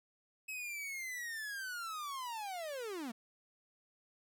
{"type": "linear sweep", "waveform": "45% pulse", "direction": "down", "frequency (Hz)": [2580, 215.5], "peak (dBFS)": -40, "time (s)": [0.48, 3.12], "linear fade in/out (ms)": 10, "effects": []}